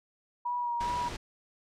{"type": "tone with vibrato", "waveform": "sine", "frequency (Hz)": 961, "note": "B5", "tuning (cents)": -48, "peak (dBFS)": -29, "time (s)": [0.45, 1.09], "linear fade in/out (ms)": 10, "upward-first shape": "sine", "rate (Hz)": 2.4, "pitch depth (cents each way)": 24}
{"type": "noise", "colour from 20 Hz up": "pink", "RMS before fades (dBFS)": -39, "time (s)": [0.8, 1.17], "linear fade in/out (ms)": 10}
{"effects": ["low-pass 6000 Hz 12 dB/octave"]}